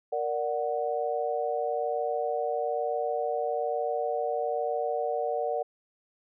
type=chord; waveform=sine; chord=Bb augmented; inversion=none; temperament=equal; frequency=466.2 / 587.3 / 740 Hz; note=Bb4 / D5 / F#5; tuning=0 / 0 / 0 cents; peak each=-31 dBFS; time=0.12-5.63 s; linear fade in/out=10 ms; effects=none